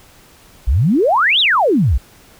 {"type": "exponential two-way sweep", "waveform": "sine", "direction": "up then down", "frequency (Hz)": [51.91, 3951, 51.91], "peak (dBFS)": -10, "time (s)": [0.67, 1.98], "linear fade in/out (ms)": 10, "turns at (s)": 1.4, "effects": ["pink hiss -46 dBFS RMS until 2.39 s"]}